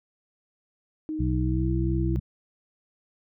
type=tone with pitch glide; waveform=sine; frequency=311.1 to 331.5 Hz; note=D#4 to E4; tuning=0 to +10 cents; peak=-28 dBFS; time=1.09-2.16 s; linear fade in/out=0 ms; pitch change=+110 cents; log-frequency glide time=1.37-1.73 s
type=harmonic tone; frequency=63.1 Hz; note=B1; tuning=38 cents sharp; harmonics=1 / 2 / 3; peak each=-26 / -27 / -32 dBFS; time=1.19-2.2 s; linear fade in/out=10 ms
effects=none